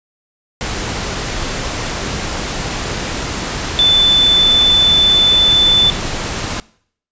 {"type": "tone in noise", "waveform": "sine", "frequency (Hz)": 3510, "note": "A7", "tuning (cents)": -5, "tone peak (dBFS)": -8, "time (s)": [3.79, 5.9], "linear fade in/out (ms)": 0, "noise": "pink", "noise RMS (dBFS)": -21, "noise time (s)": [0.61, 6.6], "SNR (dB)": 10, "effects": ["noise-tail reverb RT60 0.6 s tail -22 dB re dry", "resampled to 16000 Hz"]}